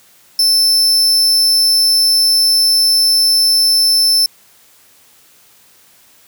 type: tone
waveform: 40% pulse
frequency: 5300 Hz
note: E8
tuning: 9 cents sharp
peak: -8 dBFS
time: 0.39-4.26 s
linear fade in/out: 2 ms
effects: white hiss -48 dBFS RMS until 6.27 s + high-pass 60 Hz 12 dB/octave